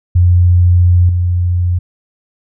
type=tone with level steps; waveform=sine; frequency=88.6 Hz; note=F2; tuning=25 cents sharp; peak=-5 / -10 dBFS; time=0.15-1.79 s; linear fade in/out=10 ms; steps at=1.09 s; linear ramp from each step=2 ms; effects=none